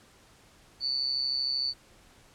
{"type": "tone with amplitude modulation", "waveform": "sine", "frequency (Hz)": 4500, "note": "C#8", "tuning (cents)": 25, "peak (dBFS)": -23, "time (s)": [0.8, 1.74], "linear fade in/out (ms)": 50, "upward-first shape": "sine", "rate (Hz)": 133, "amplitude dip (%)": 85, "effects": ["pink hiss -58 dBFS RMS until 2.34 s", "low-pass 10000 Hz 12 dB/octave"]}